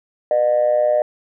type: tone with amplitude modulation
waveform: sine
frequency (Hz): 608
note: D#5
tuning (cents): -40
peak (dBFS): -9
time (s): 0.31-1.02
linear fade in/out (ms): 2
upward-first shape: sine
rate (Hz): 119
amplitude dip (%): 75
effects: tanh soft clip ceiling -7 dBFS